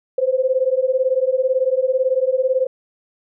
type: beating tone pair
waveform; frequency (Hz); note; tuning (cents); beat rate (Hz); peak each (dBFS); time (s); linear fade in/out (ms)
sine; 510 / 528; C5 / C5; -44 / +16; 18; -18 / -18; 0.18-2.67; 5
effects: none

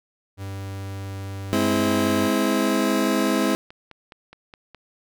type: tone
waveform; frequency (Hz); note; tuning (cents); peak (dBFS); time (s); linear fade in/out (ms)
45% pulse; 97.7; G2; -5; -30; 0.37-2.3; 50
type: chord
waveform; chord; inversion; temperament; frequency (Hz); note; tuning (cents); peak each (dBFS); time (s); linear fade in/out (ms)
30% pulse; Ab augmented; none; just; 207.7 / 259.6 / 324.5; Ab3 / C4 / E4; 0 / -13 / -27; -21; 1.53-3.55; 0
type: click train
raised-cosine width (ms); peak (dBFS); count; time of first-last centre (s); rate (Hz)
0.3; -27; 9; 3.08-4.747; 4.8
effects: none

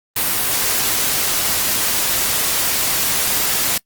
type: noise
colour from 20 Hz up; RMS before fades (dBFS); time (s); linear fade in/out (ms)
white; -18; 0.16-3.78; 5
effects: noise-tail reverb RT60 0.1 s tail -23 dB re dry + Opus 32 kbps

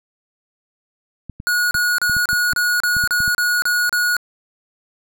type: clicks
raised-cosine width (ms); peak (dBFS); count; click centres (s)
5; -18; 11; 1.297 / 1.401 / 1.749 / 2.097 / 2.167 / 2.331 / 2.533 / 2.967 / 3.039 / 3.204 / 3.279
type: tone bursts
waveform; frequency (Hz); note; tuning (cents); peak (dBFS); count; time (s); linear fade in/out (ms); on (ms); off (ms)
square; 1452; F#6; -33; -16; 10; 1.47-4.167; 0; 240; 33
effects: none

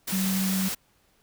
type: tone in noise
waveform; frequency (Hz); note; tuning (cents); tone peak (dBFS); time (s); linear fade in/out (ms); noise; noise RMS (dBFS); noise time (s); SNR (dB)
sine; 190; F#3; +46; -24; 0.12-0.69; 10; white; -31; 0.07-0.75; +4
effects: pink hiss -65 dBFS RMS until 1.22 s

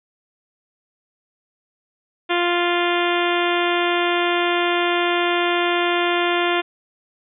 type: harmonic tone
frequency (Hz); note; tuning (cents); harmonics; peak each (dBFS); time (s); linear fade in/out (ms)
349.2; F4; 0; 1 / 2 / 3 / 4 / 5 / 6 / 7 / 8 / 9 / 10; -21 / -24 / -26 / -27 / -28 / -29 / -29 / -30 / -31 / -31; 2.29-6.62; 20
effects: none

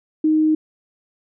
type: tone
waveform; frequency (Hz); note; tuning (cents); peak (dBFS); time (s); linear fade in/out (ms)
sine; 311.1; D#4; 0; -13; 0.24-0.55; 5
effects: none

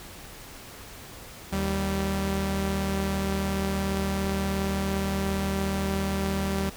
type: tone pair together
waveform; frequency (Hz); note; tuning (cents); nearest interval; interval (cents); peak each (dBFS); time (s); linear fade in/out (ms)
sawtooth; 77.3 / 194.78; D#2 / G3; -11 / -11; octave + major third; 1600; -26 / -23; 1.52-6.7; 10
effects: pink hiss -44 dBFS RMS until 6.76 s

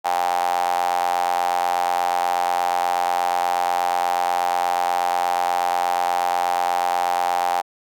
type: tone with high-pass filter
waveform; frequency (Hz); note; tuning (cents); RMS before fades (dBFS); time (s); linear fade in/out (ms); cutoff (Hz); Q
sawtooth; 88.3; F2; +20; -21; 0.04-7.62; 20; 790; 8.9
effects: none

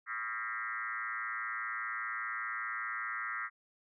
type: tone with frequency modulation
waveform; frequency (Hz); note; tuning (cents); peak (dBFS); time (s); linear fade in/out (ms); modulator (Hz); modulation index
sine; 1600; G6; +35; -35; 0.06-3.5; 50; 115; 3.6
effects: none

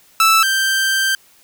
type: tone pair in turn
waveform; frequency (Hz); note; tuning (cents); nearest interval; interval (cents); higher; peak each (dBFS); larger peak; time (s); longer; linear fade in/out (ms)
sawtooth; 1318.5 / 1568; E6 / G6; 0 / 0; minor third; 300; second; -6 / -11; first; 0.2-0.43 / 0.43-1.15; second; 2
effects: white hiss -51 dBFS RMS until 1.43 s

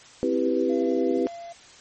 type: chord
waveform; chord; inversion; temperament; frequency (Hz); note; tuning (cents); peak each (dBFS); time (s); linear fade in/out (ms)
sine; C major seventh; none; equal; 261.6 / 329.6 / 392 / 493.9; C4 / E4 / G4 / B4; 0 / 0 / 0 / 0; -26; 0.23-1.27; 0
type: tone with pitch glide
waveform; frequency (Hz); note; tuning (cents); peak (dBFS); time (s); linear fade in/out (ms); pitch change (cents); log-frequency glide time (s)
triangle; 677 to 684.1; E5 to F5; +46 to -36; -34; 0.69-1.53; 10; +18; 0.99-1.17
effects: white hiss -49 dBFS RMS until 1.8 s + MP3 32 kbps

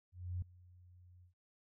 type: tone with ADSR envelope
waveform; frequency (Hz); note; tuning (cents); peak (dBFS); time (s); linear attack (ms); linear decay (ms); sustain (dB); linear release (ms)
sine; 89.5; F2; +43; -35; 0.12-1.34; 300; 4; -23; 110
effects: none

